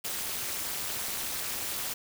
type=noise with amplitude modulation; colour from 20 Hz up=white; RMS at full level=-30 dBFS; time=0.04-1.94 s; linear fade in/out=10 ms; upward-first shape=sine; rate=221 Hz; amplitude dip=95%; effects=none